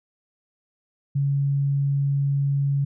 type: tone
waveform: sine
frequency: 140 Hz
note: C#3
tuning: 18 cents sharp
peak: -19 dBFS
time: 1.15-2.85 s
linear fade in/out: 10 ms
effects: none